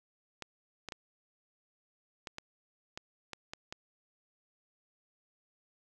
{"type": "clicks", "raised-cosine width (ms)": 0.2, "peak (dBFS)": -23, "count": 9, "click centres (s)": [0.423, 0.887, 0.922, 2.272, 2.384, 2.975, 3.333, 3.535, 3.725], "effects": []}